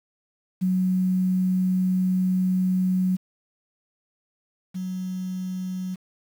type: tone pair in turn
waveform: sine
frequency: 185 / 185 Hz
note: F#3 / F#3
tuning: 0 / 0 cents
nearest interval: unison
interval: 0 cents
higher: neither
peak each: -19 / -27 dBFS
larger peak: first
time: 0.61-3.17 / 4.74-5.96 s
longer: first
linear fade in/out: 20 ms
effects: 8-bit